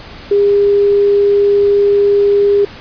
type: tone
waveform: sine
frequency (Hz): 404.8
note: G#4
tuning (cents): -44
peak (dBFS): -7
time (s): 0.31-2.65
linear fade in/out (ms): 5
effects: pink hiss -33 dBFS RMS until 2.8 s + resampled to 11025 Hz